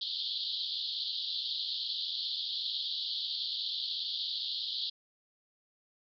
white band-pass noise, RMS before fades -36 dBFS, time 0.01-4.9 s, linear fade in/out 5 ms, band 3200 to 4600 Hz, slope 96 dB/octave, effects none

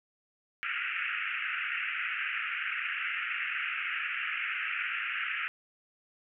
white band-pass noise, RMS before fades -34 dBFS, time 0.63-5.48 s, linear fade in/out 0 ms, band 1300 to 2800 Hz, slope 96 dB/octave, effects none

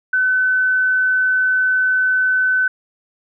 sine tone, 1513 Hz, F#6, 38 cents sharp, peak -13 dBFS, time 0.13-2.68 s, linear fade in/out 5 ms, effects none

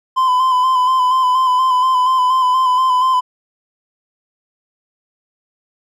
triangle tone with vibrato, 1021 Hz, C6, 43 cents flat, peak -9 dBFS, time 0.16-3.21 s, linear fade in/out 20 ms, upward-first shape square, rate 4.2 Hz, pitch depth 29 cents each way, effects none

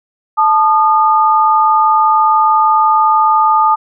sine tone pair together, 875 / 1221.1 Hz, A5 / D#6, -10 / -33 cents, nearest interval tritone, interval 577 cents, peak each -10 dBFS, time 0.37-3.76 s, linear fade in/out 20 ms, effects none

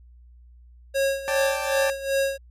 square tone with tremolo, 546 Hz, C#5, 26 cents flat, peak -20 dBFS, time 0.94-2.38 s, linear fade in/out 20 ms, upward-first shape sine, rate 2.6 Hz, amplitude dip 80%
20% pulse chord, D suspended fourth, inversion none, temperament equal, 587.3 / 784 / 880 Hz, D5 / G5 / A5, 0 / 0 / 0 cents, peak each -26 / -27 / -26 dBFS, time 1.28-1.9 s, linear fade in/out 0 ms
effects added 60 Hz sine -47 dBFS peak until 2.5 s + resampled to 32000 Hz

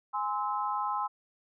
sine chord, Ab augmented, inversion none, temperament just, 830.6 / 1038.3 / 1297.8 Hz, Ab5 / C6 / E6, 0 / -14 / -27 cents, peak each -33 / -32 / -35 dBFS, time 0.13-1.08 s, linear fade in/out 20 ms, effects none

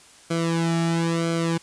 sawtooth tone with flanger, 166.5 Hz, E3, 18 cents sharp, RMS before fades -23 dBFS, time 0.3-1.58 s, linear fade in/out 10 ms, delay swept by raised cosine 1.1 to 1.94 ms, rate 1 Hz, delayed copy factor -0.95, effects white hiss -50 dBFS RMS until 1.62 s + resampled to 22050 Hz

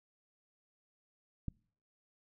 click, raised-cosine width 5 ms, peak -25 dBFS, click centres 1.483 s, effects noise-tail reverb RT60 0.5 s tail -26 dB re dry

